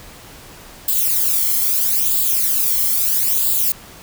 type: noise with flanger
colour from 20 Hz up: violet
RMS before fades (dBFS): -17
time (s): 0.88-3.72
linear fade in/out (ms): 2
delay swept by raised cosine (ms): 0.25 to 0.96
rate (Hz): 0.77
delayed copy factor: +1
effects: pink hiss -40 dBFS RMS until 4.02 s